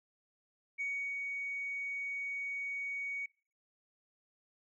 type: tone with ADSR envelope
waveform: sine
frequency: 2240 Hz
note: C#7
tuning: 18 cents sharp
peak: -32 dBFS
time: 0.78-3.26 s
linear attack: 27 ms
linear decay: 340 ms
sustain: -3 dB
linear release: 5 ms
effects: noise-tail reverb RT60 0.4 s tail -23 dB re dry + tanh soft clip ceiling -30 dBFS